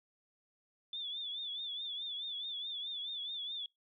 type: tone with vibrato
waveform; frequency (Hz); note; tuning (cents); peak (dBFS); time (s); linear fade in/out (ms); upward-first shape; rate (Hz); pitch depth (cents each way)
sine; 3502; A7; -9; -38; 0.93-3.66; 2; triangle; 4.7; 98
effects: noise-tail reverb RT60 0.2 s tail -26 dB re dry